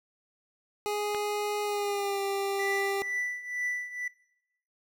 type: tone with pitch glide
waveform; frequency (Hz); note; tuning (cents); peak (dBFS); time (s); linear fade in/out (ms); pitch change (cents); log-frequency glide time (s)
25% pulse; 415.3 to 395.6; G#4 to G4; 0 to +16; -25; 0.86-3.02; 0; -84; 1.63-2.21
type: click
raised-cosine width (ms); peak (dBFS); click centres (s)
0.3; -20; 1.147
type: tone with tremolo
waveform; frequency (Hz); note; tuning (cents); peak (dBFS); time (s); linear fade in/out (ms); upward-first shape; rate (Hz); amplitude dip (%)
triangle; 1975.5; B6; 0; -26; 2.59-4.08; 5; triangle; 2.1; 85
effects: noise-tail reverb RT60 0.9 s tail -21 dB re dry